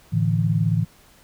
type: chord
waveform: sine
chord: A suspended fourth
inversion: none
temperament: equal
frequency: 110 / 146.83 / 164.81 Hz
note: A2 / D3 / E3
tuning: 0 / 0 / 0 cents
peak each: -21 / -24 / -21 dBFS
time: 0.12-0.85 s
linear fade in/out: 20 ms
effects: pink hiss -53 dBFS RMS until 1.23 s